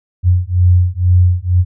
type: beating tone pair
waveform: sine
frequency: 88.8 / 90.9 Hz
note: F2 / F#2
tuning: +29 / -30 cents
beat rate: 2.1 Hz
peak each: -11 dBFS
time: 0.23-1.65 s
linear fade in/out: 50 ms
effects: none